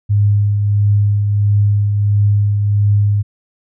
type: tone with tremolo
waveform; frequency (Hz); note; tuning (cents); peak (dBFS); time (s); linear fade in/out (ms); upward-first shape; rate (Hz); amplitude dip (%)
sine; 102.7; G#2; -19; -8; 0.09-3.23; 20; triangle; 1.5; 40
effects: none